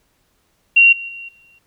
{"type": "tone with level steps", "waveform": "sine", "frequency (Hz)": 2753, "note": "F7", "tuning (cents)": -25, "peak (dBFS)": [-6, -26, -30, -48], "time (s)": [0.76, 1.59], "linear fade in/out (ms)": 10, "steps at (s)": [0.92, 1.08, 1.28], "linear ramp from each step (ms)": 10, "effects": ["pink hiss -63 dBFS RMS until 1.66 s"]}